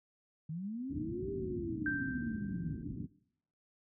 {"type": "linear two-way sweep", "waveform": "sine", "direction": "up then down", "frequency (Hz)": [149.3, 397.9, 149.3], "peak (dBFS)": -37, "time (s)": [0.49, 2.74], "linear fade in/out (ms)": 5, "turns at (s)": 1.31}
{"type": "low-pass noise", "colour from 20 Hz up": "white", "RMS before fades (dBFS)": -41, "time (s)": [0.89, 3.07], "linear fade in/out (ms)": 20, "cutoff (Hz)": 300, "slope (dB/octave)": 48}
{"type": "tone with exponential decay", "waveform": "sine", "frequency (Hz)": 1567, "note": "G6", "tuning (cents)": -1, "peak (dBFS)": -31, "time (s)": [1.86, 2.83], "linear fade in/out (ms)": 2, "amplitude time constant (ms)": 210}
{"effects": ["noise-tail reverb RT60 0.7 s tail -20 dB re dry", "high-pass 60 Hz 12 dB/octave"]}